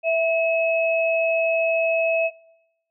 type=tone pair together; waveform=sine; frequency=657 / 2572 Hz; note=E5 / E7; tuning=-6 / -43 cents; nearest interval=2 octaves; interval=2363 cents; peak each=-18 / -24 dBFS; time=0.03-2.31 s; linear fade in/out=50 ms; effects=noise-tail reverb RT60 0.9 s tail -24 dB re dry